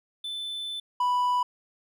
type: tone pair in turn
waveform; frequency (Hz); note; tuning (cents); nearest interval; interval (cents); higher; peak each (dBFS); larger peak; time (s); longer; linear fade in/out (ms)
triangle; 3520 / 987.8; A7 / B5; 0 / 0; octave + minor seventh; 2200; first; -30 / -20; second; 0.24-0.8 / 1-1.43; first; 5
effects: none